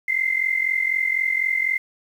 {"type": "tone pair together", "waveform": "sine", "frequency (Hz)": [2053, 2097], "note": ["C7", "C7"], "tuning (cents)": [-33, 3], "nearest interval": "unison", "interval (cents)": 36, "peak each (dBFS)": [-23, -21], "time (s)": [0.08, 1.78], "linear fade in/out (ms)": 5, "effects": ["8-bit"]}